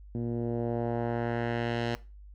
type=tone with low-pass filter sweep; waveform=10% pulse; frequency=117.8 Hz; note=A#2; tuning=19 cents sharp; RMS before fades=-31 dBFS; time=0.15-1.95 s; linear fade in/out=0 ms; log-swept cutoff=260 to 4200 Hz; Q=1.1; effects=noise-tail reverb RT60 0.3 s tail -19 dB re dry + added 50 Hz sine -46 dBFS peak until 2.34 s